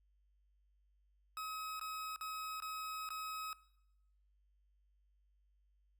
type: tone with dropouts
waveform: 40% pulse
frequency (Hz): 1274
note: D#6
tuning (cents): +41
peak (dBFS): -40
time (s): 1.37-3.53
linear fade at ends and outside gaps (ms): 1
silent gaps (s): 1.796-1.812 / 2.161-2.21 / 2.602-2.622 / 3.09-3.104
effects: noise-tail reverb RT60 0.9 s tail -20 dB re dry + added 50 Hz sine -70 dBFS peak until 5.99 s